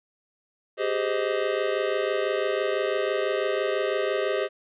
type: chord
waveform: square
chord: Ab major seventh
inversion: third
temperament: just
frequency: 389.3 / 415.3 / 519.1 / 623 Hz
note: G4 / Ab4 / C5 / Eb5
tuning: -12 / 0 / -14 / +2 cents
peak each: -30 dBFS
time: 0.77-4.49 s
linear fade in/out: 50 ms
effects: resampled to 8000 Hz + 10-bit